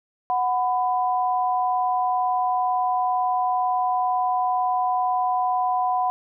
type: tone pair together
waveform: sine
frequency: 737.9 / 1000 Hz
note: F#5 / B5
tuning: -5 / +21 cents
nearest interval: perfect fourth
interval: 526 cents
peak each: -21 / -24 dBFS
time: 0.3-6.1 s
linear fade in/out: 0 ms
effects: none